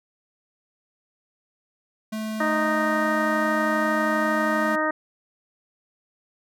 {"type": "tone", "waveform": "square", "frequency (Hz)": 217.5, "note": "A3", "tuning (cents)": -20, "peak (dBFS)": -28, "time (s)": [2.12, 4.76], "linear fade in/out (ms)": 10}
{"type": "harmonic tone", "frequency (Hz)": 310, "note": "D#4", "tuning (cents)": -6, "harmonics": [1, 2, 3, 4, 5, 6], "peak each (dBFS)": [-28, -26, -30, -27, -31, -28], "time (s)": [2.4, 4.91], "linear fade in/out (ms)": 5}
{"effects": []}